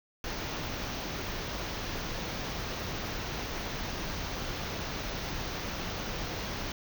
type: band-stop noise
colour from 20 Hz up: pink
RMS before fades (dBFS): -36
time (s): 0.24-6.72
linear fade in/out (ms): 2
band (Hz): 6500 to 15000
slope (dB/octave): 96
effects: none